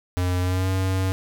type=tone with pitch glide; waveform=square; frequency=90.2 to 94.41 Hz; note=F#2 to F#2; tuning=-44 to +35 cents; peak=-21 dBFS; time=0.17-1.12 s; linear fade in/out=0 ms; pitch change=+79 cents; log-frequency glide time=0.41-0.69 s; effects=9-bit